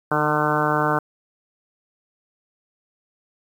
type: harmonic tone with a mistuned harmonic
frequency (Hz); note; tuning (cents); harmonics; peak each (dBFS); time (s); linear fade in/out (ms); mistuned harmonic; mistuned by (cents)
150.6; D3; +44; 1 / 2 / 3 / 4 / 5 / 6 / 7 / 8 / 9 / 10; -27 / -27 / -27 / -27 / -27 / -27 / -27 / -27 / -27 / -27; 0.11-0.99; 5; 2; +19
effects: 8-bit